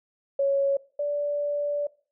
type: tone pair in turn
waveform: sine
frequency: 554.4 / 581.6 Hz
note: C#5 / D5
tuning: 0 / -17 cents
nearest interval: minor second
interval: 83 cents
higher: second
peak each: -20 / -24 dBFS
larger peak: first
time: 0.39-0.77 / 0.99-1.87 s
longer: second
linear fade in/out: 5 ms
effects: noise-tail reverb RT60 0.4 s tail -20 dB re dry